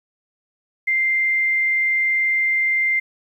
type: tone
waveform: sine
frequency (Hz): 2093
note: C7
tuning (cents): 0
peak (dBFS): -16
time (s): 0.87-3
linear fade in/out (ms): 10
effects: 9-bit